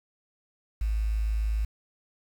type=tone with quantisation; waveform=sine; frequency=53.6 Hz; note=A1; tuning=45 cents flat; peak=-24 dBFS; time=0.81-1.65 s; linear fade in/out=5 ms; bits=8; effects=none